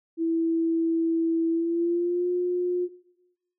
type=tone with pitch glide; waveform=sine; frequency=329.3 to 357 Hz; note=E4 to F4; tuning=-2 to +38 cents; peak=-22 dBFS; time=0.17-2.89 s; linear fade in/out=50 ms; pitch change=+140 cents; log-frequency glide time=1.49-2.29 s; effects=noise-tail reverb RT60 0.9 s tail -17 dB re dry